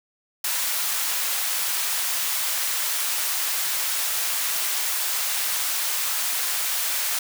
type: high-pass noise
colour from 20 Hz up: white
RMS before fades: -25 dBFS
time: 0.44-7.19 s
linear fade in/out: 5 ms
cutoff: 810 Hz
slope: 12 dB/octave
effects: none